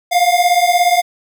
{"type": "beating tone pair", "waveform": "square", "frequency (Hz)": [698.5, 715.5], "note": ["F5", "F5"], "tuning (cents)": [0, 42], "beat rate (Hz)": 17, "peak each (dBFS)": [-14, -14], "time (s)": [0.11, 1.02], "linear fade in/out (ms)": 20, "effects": []}